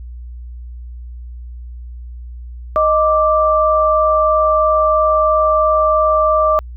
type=tone pair together; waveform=sine; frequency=622.3 / 1174.7 Hz; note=D#5 / D6; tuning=0 / 0 cents; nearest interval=major seventh; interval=1100 cents; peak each=-13 dBFS; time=2.76-6.59 s; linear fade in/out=0 ms; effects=added 60 Hz sine -28 dBFS peak until 6.76 s